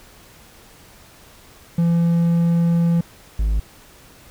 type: tone pair in turn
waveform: triangle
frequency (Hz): 169.3 / 53.03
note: E3 / G#1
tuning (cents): +46 / +37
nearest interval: octave + minor sixth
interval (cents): 2009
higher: first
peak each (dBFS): -12 / -14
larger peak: first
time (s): 1.78-3.01 / 3.39-3.6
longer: first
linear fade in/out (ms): 5
effects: pink hiss -47 dBFS RMS until 4.3 s